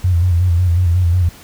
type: tone with vibrato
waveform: sine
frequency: 88.1 Hz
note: F2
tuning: 16 cents sharp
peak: -10 dBFS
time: 0.04-1.29 s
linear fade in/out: 5 ms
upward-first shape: square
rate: 5.5 Hz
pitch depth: 59 cents each way
effects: pink hiss -40 dBFS RMS until 1.43 s